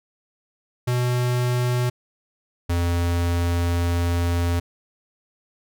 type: tone pair in turn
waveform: square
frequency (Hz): 123.47 / 86.27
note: B2 / F2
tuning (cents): 0 / -21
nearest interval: tritone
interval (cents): 621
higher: first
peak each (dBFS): -20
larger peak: neither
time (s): 0.87-1.9 / 2.69-4.6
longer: second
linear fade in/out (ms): 10
effects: none